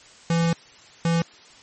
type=tone pair in turn; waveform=square; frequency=167.3 / 167.3 Hz; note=E3 / E3; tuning=+26 / +26 cents; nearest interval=unison; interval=0 cents; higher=neither; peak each=-19 dBFS; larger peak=neither; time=0.3-0.53 / 1.05-1.22 s; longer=first; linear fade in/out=2 ms; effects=white hiss -49 dBFS RMS until 1.62 s + MP3 32 kbps